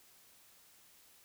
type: silence
effects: white hiss -63 dBFS RMS until 1.24 s